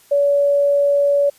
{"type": "tone", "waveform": "sine", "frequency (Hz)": 569, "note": "C#5", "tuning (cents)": 45, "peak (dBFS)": -12, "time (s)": [0.11, 1.3], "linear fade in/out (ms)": 10, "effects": ["white hiss -51 dBFS RMS until 1.38 s", "resampled to 32000 Hz"]}